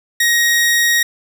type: tone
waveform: sawtooth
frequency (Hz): 1882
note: A#6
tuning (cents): +16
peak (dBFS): -8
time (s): 0.2-1.03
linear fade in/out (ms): 5
effects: none